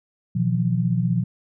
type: tone cluster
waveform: sine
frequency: 122.5 / 162.2 / 177.8 Hz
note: B2 / E3 / F3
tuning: -14 / -28 / +31 cents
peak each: -22 / -25 / -22 dBFS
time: 0.35-1.24 s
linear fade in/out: 10 ms
effects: none